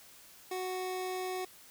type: tone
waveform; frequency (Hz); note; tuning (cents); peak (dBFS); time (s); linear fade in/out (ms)
25% pulse; 370; F#4; 0; -31; 0.51-1.45; 5
effects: white hiss -56 dBFS RMS until 1.7 s